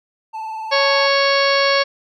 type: tone with vibrato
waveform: triangle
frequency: 880 Hz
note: A5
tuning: in tune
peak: -23 dBFS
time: 0.33-1.08 s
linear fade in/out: 20 ms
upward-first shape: sine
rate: 20 Hz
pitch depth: 40 cents each way
type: harmonic tone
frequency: 554.4 Hz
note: C#5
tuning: in tune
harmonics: 1 / 2 / 3 / 4 / 5 / 6 / 7 / 8 / 9 / 10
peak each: -17 / -20 / -22 / -22 / -27 / -27 / -31 / -22 / -34 / -27 dBFS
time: 0.71-1.84 s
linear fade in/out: 20 ms
effects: none